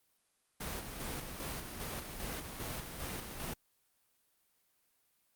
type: noise with tremolo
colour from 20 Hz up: pink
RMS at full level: -40 dBFS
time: 0.6-3.54 s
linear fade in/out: 10 ms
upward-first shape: square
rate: 2.5 Hz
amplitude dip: 40%
effects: white hiss -75 dBFS RMS until 5.35 s + Opus 32 kbps